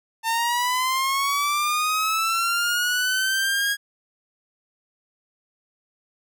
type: linear sweep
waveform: sawtooth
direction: up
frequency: 896 to 1649 Hz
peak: -17 dBFS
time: 0.23-3.77 s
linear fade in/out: 50 ms
effects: none